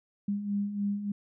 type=beating tone pair; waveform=sine; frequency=200 / 203.4 Hz; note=G3 / G#3; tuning=+35 / -36 cents; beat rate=3.4 Hz; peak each=-36 / -29 dBFS; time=0.28-1.12 s; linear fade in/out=5 ms; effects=none